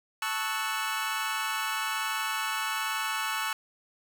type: chord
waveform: 25% pulse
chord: F# minor seventh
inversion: first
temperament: equal with one note detuned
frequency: 880 / 1108.7 / 1309.4 / 1480 Hz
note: A5 / C#6 / E6 / F#6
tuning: 0 / 0 / -12 / 0 cents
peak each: -31 dBFS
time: 0.22-3.53 s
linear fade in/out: 2 ms
effects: none